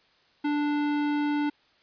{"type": "tone with hard clipping", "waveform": "sine", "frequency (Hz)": 293.7, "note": "D4", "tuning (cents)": 0, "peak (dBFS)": -26, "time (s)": [0.44, 1.5], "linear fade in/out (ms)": 10, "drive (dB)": 17, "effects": ["white hiss -63 dBFS RMS until 1.82 s", "resampled to 11025 Hz"]}